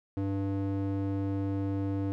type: tone with band-pass filter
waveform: square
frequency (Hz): 98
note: G2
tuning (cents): 0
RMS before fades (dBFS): -31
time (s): 0.17-2.12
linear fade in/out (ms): 0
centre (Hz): 260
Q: 1.3
effects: none